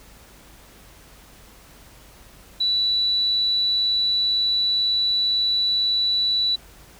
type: tone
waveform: sine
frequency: 3951 Hz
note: B7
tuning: in tune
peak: -18 dBFS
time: 2.6-6.56 s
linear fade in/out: 10 ms
effects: added 50 Hz sine -51 dBFS peak until 6.99 s + pink hiss -49 dBFS RMS until 6.99 s